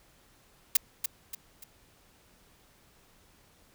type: noise with echo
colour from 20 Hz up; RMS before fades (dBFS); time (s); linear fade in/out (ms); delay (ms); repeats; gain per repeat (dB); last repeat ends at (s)
blue; -21; 0.75-0.77; 5; 290; 3; -8; 1.64
effects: pink hiss -62 dBFS RMS until 3.74 s